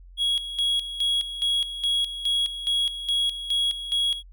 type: tone with tremolo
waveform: triangle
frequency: 3322 Hz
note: G#7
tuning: in tune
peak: -19 dBFS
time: 0.17-4.23 s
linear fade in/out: 50 ms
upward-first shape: square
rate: 2.4 Hz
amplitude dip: 70%
effects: added 44 Hz sine -44 dBFS peak until 4.32 s